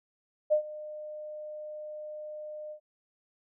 sine tone with ADSR envelope, 607 Hz, D#5, 43 cents flat, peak -19 dBFS, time 0.5-2.8 s, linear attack 25 ms, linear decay 95 ms, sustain -19 dB, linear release 87 ms, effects none

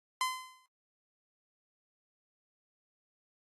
sawtooth tone with exponential decay, 1028 Hz, C6, 31 cents flat, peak -23 dBFS, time 0.21-0.66 s, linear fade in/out 1 ms, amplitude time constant 96 ms, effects AAC 32 kbps

